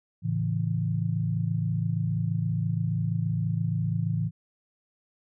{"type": "chord", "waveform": "sine", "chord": "A major", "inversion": "none", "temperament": "equal", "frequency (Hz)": [110, 138.59, 164.81], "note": ["A2", "C#3", "E3"], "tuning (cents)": [0, 0, 0], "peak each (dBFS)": [-28, -31, -28], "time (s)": [0.22, 4.31], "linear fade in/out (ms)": 50, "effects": []}